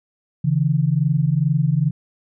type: tone pair together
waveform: sine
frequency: 138.59 / 160.95 Hz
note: C#3 / E3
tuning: 0 / -41 cents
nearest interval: minor third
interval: 259 cents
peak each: -18 dBFS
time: 0.44-1.91 s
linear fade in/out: 10 ms
effects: none